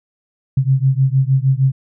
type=beating tone pair; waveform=sine; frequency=130.81 / 137.31 Hz; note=C3 / C#3; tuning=0 / -16 cents; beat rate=6.5 Hz; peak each=-14 / -15 dBFS; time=0.57-1.72 s; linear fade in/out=5 ms; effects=none